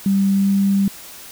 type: tone with pitch glide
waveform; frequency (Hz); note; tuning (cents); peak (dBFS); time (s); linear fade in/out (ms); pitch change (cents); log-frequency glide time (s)
sine; 196 to 197.36; G3 to G3; 0 to +12; -13; 0.06-0.88; 2; +12; 0.33-0.5
effects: white hiss -38 dBFS RMS until 1.31 s